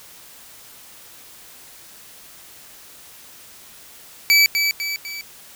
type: tone with echo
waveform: 25% pulse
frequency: 2301 Hz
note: D7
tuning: 36 cents flat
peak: -7 dBFS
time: 4.3-4.46 s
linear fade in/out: 0 ms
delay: 250 ms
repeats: 3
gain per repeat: -6 dB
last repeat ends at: 5.21 s
effects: white hiss -44 dBFS RMS until 5.55 s